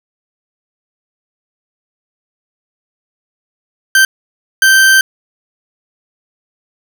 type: tone bursts at uneven times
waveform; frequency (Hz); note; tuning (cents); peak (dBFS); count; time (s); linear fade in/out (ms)
40% pulse; 1559; G6; -10; -4; 2; 3.95-4.05 / 4.62-5.01; 2
effects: none